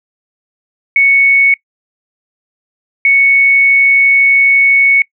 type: tone bursts at uneven times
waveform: sine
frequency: 2217 Hz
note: C#7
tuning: in tune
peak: -5 dBFS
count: 2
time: 0.96-1.54 / 3.05-5.02 s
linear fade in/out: 2 ms
effects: noise-tail reverb RT60 0.1 s tail -24 dB re dry